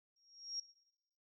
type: tone with exponential growth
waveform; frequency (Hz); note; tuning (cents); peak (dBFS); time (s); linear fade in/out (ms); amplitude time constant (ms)
sine; 5588; F8; 0; -36; 0.16-0.6; 5; 94
effects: noise-tail reverb RT60 0.9 s tail -19 dB re dry

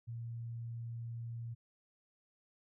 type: tone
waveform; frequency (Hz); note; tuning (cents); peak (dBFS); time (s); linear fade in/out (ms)
sine; 116.54; A#2; 0; -40; 0.07-1.55; 20
effects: none

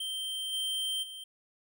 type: tone with level steps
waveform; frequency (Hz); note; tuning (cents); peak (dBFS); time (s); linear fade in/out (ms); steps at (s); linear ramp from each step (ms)
square; 3136; G7; 0; -34 / -31 / -42; 0-1.24; 5; 0.52 / 1.02; 20
effects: none

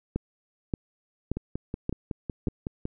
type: two click trains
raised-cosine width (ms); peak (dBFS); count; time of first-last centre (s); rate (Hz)
3; -18 / -14; 9 / 5; 1.37-2.854 / 0.16-2.472; 5.39 / 1.73
effects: none

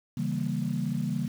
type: chord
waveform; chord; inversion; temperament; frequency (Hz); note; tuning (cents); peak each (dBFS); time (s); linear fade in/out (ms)
sine; C# diminished seventh; none; equal with one note detuned; 138.59 / 162.73 / 196 / 233.1; C#3 / E3 / G3 / Bb3; 0 / -22 / 0 / 0; -32; 0.17-1.28; 5
effects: tanh soft clip ceiling -17 dBFS + 8-bit

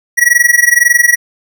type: tone with amplitude modulation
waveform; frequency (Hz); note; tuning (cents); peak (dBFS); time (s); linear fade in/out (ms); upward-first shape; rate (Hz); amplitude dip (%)
square; 1924; B6; -46; -3; 0.17-1.16; 20; sine; 21.9; 90
effects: none

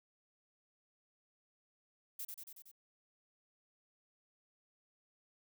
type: noise with echo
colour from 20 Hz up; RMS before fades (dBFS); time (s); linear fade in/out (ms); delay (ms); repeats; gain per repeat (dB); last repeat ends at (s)
violet; -43; 2.19-2.25; 5; 93; 5; -3; 2.715
effects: none

